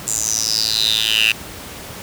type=tone with high-pass filter sweep; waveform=10% pulse; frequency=110 Hz; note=A2; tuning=in tune; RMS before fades=-18 dBFS; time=0.07-1.32 s; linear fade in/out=5 ms; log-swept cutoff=7500 to 2600 Hz; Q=8; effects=pink hiss -33 dBFS RMS until 2.02 s + high-pass 60 Hz 12 dB/octave